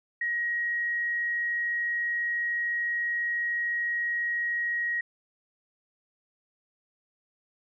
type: tone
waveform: sine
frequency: 1893 Hz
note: A#6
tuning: 26 cents sharp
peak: -26 dBFS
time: 0.21-5.01 s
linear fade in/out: 5 ms
effects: none